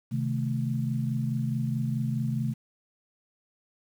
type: chord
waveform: sine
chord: A diminished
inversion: first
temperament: equal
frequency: 130.81 / 155.56 / 220 Hz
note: C3 / Eb3 / A3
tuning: 0 / 0 / 0 cents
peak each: -28 / -33 / -31 dBFS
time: 0.11-2.54 s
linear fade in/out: 20 ms
effects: 9-bit